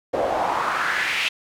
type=noise with band-pass filter sweep; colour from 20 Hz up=pink; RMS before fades=-23 dBFS; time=0.13-1.29 s; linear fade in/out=10 ms; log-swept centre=530 to 2800 Hz; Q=3.3; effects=none